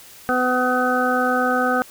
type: harmonic tone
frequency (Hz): 251.7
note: B3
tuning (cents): +33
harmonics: 1 / 2 / 3 / 5 / 6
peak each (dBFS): -23 / -23 / -23 / -23 / -23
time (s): 0.29-1.82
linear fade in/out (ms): 0
effects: white hiss -44 dBFS RMS until 1.9 s